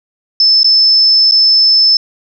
sine tone with dropouts, 5260 Hz, E8, 5 cents flat, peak -5 dBFS, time 0.4-1.97 s, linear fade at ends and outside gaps 2 ms, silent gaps 0.632-0.644 / 1.312-1.32 s, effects none

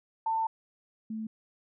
sine tone pair in turn, 894 / 219.7 Hz, A5 / A3, +27 / -2 cents, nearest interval 2 octaves, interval 2429 cents, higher first, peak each -26 / -33 dBFS, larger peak first, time 0.26-0.47 / 1.1-1.27 s, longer first, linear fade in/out 5 ms, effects none

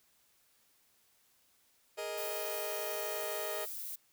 sawtooth chord, Ab suspended second, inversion none, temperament just, 415.3 / 467.2 / 623 Hz, Ab4 / Bb4 / Eb5, 0 / +4 / +2 cents, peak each -39 / -40 / -35 dBFS, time 1.97-3.66 s, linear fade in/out 20 ms
violet noise, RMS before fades -42 dBFS, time 2.17-3.96 s, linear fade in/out 10 ms
effects white hiss -70 dBFS RMS until 4.12 s

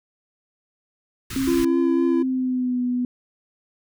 pink band-stop noise, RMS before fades -32 dBFS, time 1.3-1.65 s, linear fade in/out 5 ms, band 360 to 1100 Hz, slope 48 dB/octave
sine tone with pitch glide, 268.1 to 247.3 Hz, C4 to B3, +42 to +3 cents, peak -20 dBFS, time 1.36-3.05 s, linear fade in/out 2 ms, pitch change -139 cents, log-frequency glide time 1.96-2.81 s
triangle tone with vibrato, 338.9 Hz, E4, 48 cents sharp, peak -17 dBFS, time 1.47-2.23 s, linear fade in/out 10 ms, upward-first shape sine, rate 3.9 Hz, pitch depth 15 cents each way
effects none

